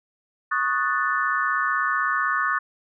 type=chord; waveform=sine; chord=D# half-diminished seventh; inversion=third; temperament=equal; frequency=1108.7 / 1244.5 / 1480 / 1760 Hz; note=C#6 / D#6 / F#6 / A6; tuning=0 / 0 / 0 / 0 cents; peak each=-26 dBFS; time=0.51-2.59 s; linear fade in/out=10 ms; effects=none